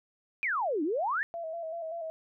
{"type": "exponential two-way sweep", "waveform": "sine", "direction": "down then up", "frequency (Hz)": [2489, 284.6, 1871], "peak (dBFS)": -27, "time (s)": [0.43, 1.23], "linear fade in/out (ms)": 0, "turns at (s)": 0.83}
{"type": "tone with vibrato", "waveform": "sine", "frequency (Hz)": 659.3, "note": "E5", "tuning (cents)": 0, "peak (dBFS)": -34, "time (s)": [1.34, 2.1], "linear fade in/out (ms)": 0, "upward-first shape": "square", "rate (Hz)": 5.2, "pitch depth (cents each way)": 47}
{"effects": []}